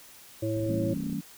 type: harmonic tone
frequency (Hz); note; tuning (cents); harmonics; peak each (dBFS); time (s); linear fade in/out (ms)
110; A2; 0; 1 / 3 / 5; -31 / -30 / -32; 0.42-0.94; 10
type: click train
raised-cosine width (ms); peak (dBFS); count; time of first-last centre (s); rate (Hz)
3; -30; 19; 0.57-1.129; 32.2
type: chord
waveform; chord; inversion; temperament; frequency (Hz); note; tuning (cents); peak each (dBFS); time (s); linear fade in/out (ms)
sine; E diminished seventh; none; equal with one note detuned; 164.81 / 196 / 227.9 / 277.2; E3 / G3 / Bb3 / Db4; 0 / 0 / -39 / 0; -35; 0.68-1.21; 10
effects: white hiss -51 dBFS RMS until 1.37 s